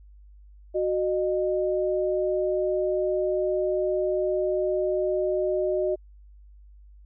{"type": "tone pair together", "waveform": "sine", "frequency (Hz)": [370, 612.5], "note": ["F#4", "D#5"], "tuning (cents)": [0, -27], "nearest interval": "major sixth", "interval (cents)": 873, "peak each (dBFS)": -25, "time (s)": [0.74, 5.96], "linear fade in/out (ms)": 20, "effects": ["added 50 Hz sine -47 dBFS peak until 7.05 s"]}